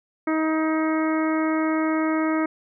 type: harmonic tone with a mistuned harmonic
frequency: 315.8 Hz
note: D#4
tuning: 26 cents sharp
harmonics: 1 / 2 / 3 / 4 / 5 / 6 / 7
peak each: -21 / -29 / -33 / -30 / -36 / -36 / -35 dBFS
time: 0.27-2.46 s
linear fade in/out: 5 ms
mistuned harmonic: 7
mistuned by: -19 cents
effects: none